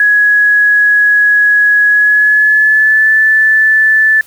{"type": "tone with pitch glide", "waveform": "sine", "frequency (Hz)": [1675, 1751.2], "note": ["G#6", "A6"], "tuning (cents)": [14, -9], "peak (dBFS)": -5, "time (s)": [0, 4.21], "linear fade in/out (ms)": 2, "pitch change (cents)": 77, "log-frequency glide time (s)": [1.88, 3.11], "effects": ["white hiss -42 dBFS RMS until 4.26 s"]}